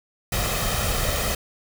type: noise with comb filter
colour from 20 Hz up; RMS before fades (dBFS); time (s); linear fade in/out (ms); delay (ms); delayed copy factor
pink; -24; 0.32-1.35; 5; 1.6; +0.6
effects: none